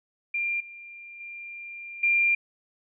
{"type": "tone with level steps", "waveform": "sine", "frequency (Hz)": 2388, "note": "D7", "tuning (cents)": 28, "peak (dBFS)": [-25, -41, -37, -19], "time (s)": [0.34, 2.35], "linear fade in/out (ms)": 5, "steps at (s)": [0.6, 1.2, 2.03], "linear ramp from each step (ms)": 5, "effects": []}